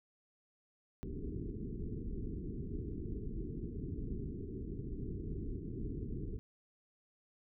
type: low-pass noise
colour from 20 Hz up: pink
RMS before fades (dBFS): -41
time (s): 1.03-6.39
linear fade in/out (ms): 0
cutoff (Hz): 430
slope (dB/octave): 96
effects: none